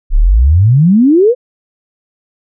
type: exponential sweep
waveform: sine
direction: up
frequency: 30.26 to 519 Hz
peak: -4 dBFS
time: 0.1-1.35 s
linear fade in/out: 50 ms
effects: none